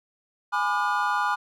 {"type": "chord", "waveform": "triangle", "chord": "G# diminished seventh", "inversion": "none", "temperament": "just", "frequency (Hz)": [830.6, 996.7, 1196.1, 1435.3], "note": ["G#5", "B5", "D6", "F6"], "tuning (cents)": [0, 16, 31, 47], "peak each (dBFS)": -26, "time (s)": [0.52, 1.36], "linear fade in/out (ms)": 20, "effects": []}